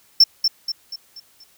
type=tone with echo; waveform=triangle; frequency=5380 Hz; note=E8; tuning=34 cents sharp; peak=-6 dBFS; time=0.2-0.24 s; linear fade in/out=5 ms; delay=240 ms; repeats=5; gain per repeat=-7 dB; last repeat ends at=1.44 s; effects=white hiss -56 dBFS RMS until 1.57 s